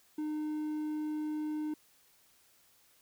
triangle tone, 305 Hz, D#4, 34 cents flat, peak -31 dBFS, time 0.18-1.74 s, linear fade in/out 5 ms, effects white hiss -66 dBFS RMS until 3.01 s

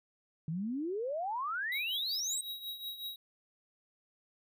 sine exponential sweep, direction up, 151 to 8460 Hz, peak -33 dBFS, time 0.48-2.41 s, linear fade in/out 2 ms
square tone with tremolo, 3831 Hz, A#7, 47 cents sharp, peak -37 dBFS, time 1.72-3.16 s, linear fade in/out 2 ms, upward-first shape triangle, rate 5.4 Hz, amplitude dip 75%
effects none

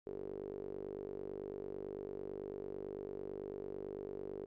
sawtooth tone with band-pass filter, 49 Hz, G1, in tune, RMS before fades -45 dBFS, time 0.06-4.46 s, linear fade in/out 10 ms, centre 410 Hz, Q 6.9, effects none

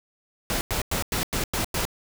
pink noise bursts, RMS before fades -26 dBFS, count 7, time 0.5-1.852 s, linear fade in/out 0 ms, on 110 ms, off 97 ms, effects none

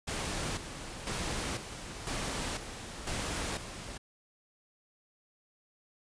pink noise with tremolo, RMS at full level -35 dBFS, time 0.07-3.98 s, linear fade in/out 10 ms, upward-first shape square, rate 1 Hz, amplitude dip 60%, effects resampled to 22050 Hz

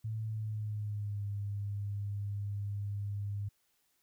sine tone with pitch glide, 110 to 101.45 Hz, A2 to G#2, 0 to -40 cents, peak -34 dBFS, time 0.04-3.49 s, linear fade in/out 10 ms, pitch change -140 cents, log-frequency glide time 0.24-1.25 s, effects white hiss -75 dBFS RMS until 4.02 s

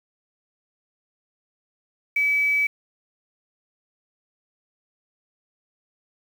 sine tone with quantisation, 2290 Hz, D7, 44 cents flat, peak -18 dBFS, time 2.16-2.67 s, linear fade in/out 5 ms, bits 7, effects none

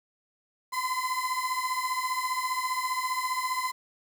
35% pulse beating tone pair, 1014 / 1029 Hz, B5 / C6, +45 / -29 cents, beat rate 15 Hz, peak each -29 dBFS, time 0.72-3.72 s, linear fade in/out 20 ms, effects 9-bit

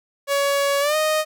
sawtooth tone with pitch glide, 562 to 620 Hz, C#5 to D#5, +24 to -6 cents, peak -14 dBFS, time 0.27-1.25 s, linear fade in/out 50 ms, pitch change +170 cents, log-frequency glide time 0.8-0.96 s, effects none

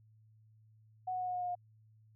sine tone with pitch steps, 740 / 735.3 / 730.7 / 726 / 721.4 / 716.9 / 712.3 Hz, F#5 / F#5 / F#5 / F#5 / F#5 / F5 / F5, 0 / -11 / -22 / -33 / -44 / +45 / +34 cents, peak -34 dBFS, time 1.07-1.553 s, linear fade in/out 10 ms, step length 69 ms, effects added 109 Hz sine -61 dBFS peak until 2.15 s

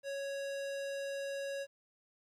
square tone, 554.4 Hz, C#5, in tune, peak -38 dBFS, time 0.03-1.67 s, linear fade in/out 50 ms, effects low-pass 9000 Hz 12 dB/octave + 12-bit

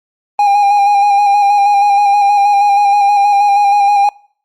triangle tone with vibrato, 812 Hz, G#5, 39 cents flat, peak -5 dBFS, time 0.39-4.09 s, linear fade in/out 2 ms, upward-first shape square, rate 6.3 Hz, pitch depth 24 cents each way, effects noise-tail reverb RT60 0.5 s tail -24 dB re dry + Opus 32 kbps

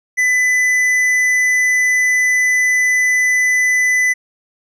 triangle tone with tanh clipping, 2001 Hz, B6, 22 cents sharp, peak -13 dBFS, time 0.17-4.14 s, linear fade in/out 20 ms, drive 13 dB, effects none

